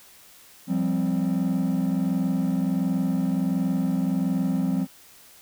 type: chord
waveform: triangle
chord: F suspended second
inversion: none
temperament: equal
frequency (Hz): 174.61 / 196 / 261.6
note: F3 / G3 / C4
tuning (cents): 0 / 0 / 0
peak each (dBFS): -23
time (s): 0.67-4.87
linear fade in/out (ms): 50
effects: tanh soft clip ceiling -15 dBFS + white hiss -51 dBFS RMS until 5.41 s